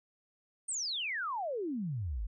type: exponential sweep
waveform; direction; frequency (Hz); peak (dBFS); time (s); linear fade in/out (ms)
sine; down; 8970 to 44.27; -33; 0.68-2.27; 10
effects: none